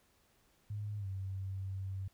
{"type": "tone with pitch glide", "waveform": "sine", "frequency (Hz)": [104.1, 96.01], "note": ["G#2", "G2"], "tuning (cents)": [5, -35], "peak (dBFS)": -37, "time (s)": [0.7, 2.08], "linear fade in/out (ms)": 5, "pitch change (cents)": -140, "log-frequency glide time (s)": [0.98, 1.07], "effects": ["pink hiss -71 dBFS RMS until 2.13 s"]}